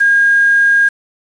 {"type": "tone with quantisation", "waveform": "sine", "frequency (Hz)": 1624, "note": "G#6", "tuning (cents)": -39, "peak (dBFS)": -7, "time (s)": [0, 0.89], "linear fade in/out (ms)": 10, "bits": 5, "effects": ["resampled to 24000 Hz"]}